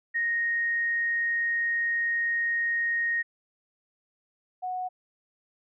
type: tone pair in turn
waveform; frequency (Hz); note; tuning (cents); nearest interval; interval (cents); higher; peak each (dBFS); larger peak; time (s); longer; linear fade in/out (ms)
sine; 1864.7 / 735.7; A#6 / F#5; 0 / -10; octave + major third; 1610; first; -24 / -29; first; 0.14-3.23 / 4.62-4.89; first; 20
effects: none